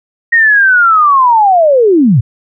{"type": "linear sweep", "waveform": "sine", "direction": "down", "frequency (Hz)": [1882, 97.9], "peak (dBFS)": -4, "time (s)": [0.32, 2.21], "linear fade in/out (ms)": 10, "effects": []}